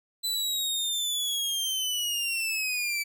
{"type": "linear sweep", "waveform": "sawtooth", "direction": "down", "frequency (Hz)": [4015, 2300], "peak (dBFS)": -24, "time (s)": [0.23, 3.04], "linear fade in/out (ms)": 20, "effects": []}